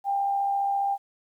sine tone with amplitude modulation, 796 Hz, G5, 26 cents sharp, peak -21 dBFS, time 0.04-0.98 s, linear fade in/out 50 ms, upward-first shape sine, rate 74.8 Hz, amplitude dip 35%, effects 10-bit

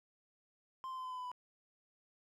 triangle tone with pitch steps, 1046.5 / 1037.5 / 1028.5 / 1019.6 / 1010.9 / 1002.1 / 993.5 Hz, C6 / C6 / C6 / C6 / B5 / B5 / B5, 0 / -15 / -30 / -45 / +40 / +25 / +10 cents, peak -39 dBFS, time 0.84-1.316 s, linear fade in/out 0 ms, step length 68 ms, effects none

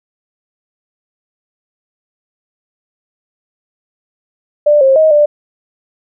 sine tone with pitch steps, 592 / 535 / 629 / 592 Hz, D5 / C5 / D#5 / D5, +14 / +38 / +19 / +14 cents, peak -5 dBFS, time 4.66-5.26 s, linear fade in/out 10 ms, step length 150 ms, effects none

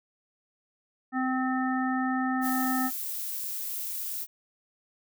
harmonic tone, 258.5 Hz, C4, 21 cents flat, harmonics 1 / 3 / 5 / 7, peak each -27 / -32 / -34 / -35 dBFS, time 1.12-2.91 s, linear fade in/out 50 ms
violet noise, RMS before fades -34 dBFS, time 2.41-4.27 s, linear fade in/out 50 ms
effects none

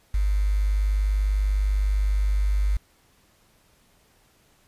sine tone with quantisation, 50.2 Hz, G1, 42 cents sharp, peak -19 dBFS, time 0.14-2.77 s, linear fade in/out 5 ms, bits 7, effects pink hiss -61 dBFS RMS until 4.67 s + resampled to 32000 Hz

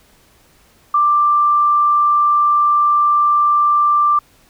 sine tone, 1180 Hz, D6, 8 cents sharp, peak -10 dBFS, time 0.94-4.19 s, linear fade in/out 5 ms, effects pink hiss -52 dBFS RMS until 4.49 s

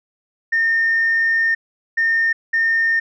sine tone bursts at uneven times, 1821 Hz, A#6, 41 cents flat, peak -13 dBFS, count 3, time 0.52-1.55 / 1.97-2.33 / 2.53-3 s, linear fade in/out 10 ms, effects tanh soft clip ceiling -10 dBFS

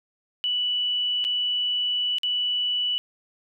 sine tone with dropouts, 2960 Hz, F#7, in tune, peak -22 dBFS, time 0.44-2.98 s, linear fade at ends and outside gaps 0 ms, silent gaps 1.242-1.249 / 2.184-2.233 s, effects none

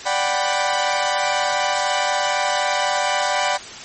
sawtooth chord, G major seventh, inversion second, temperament equal, 587.3 / 740 / 784 / 987.8 Hz, D5 / F#5 / G5 / B5, 0 / 0 / 0 / 0 cents, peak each -20 dBFS, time 0.05-3.58 s, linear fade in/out 20 ms, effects white hiss -35 dBFS RMS until 3.84 s + MP3 32 kbps

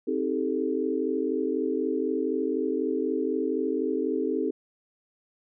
sine chord, A half-diminished seventh, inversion first, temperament just, 264 / 316.8 / 396 / 440 Hz, C4 / Eb4 / G4 / A4, +16 / +31 / +18 / 0 cents, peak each -30 dBFS, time 0.07-4.51 s, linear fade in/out 10 ms, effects none

